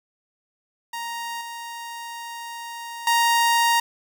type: tone with level steps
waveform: sawtooth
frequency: 934 Hz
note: A#5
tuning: 3 cents sharp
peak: -25 / -29 / -13 dBFS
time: 0.93-3.8 s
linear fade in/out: 5 ms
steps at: 1.41 / 3.07 s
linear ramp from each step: 2 ms
effects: 9-bit